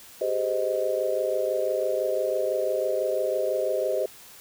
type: chord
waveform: sine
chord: Ab major seventh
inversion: third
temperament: just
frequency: 389.3 / 415.3 / 519.1 / 623 Hz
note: G4 / Ab4 / C5 / Eb5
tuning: -12 / 0 / -14 / +2 cents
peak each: -30 / -33 / -27 / -27 dBFS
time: 0.21-4.06 s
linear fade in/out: 5 ms
effects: white hiss -48 dBFS RMS until 4.4 s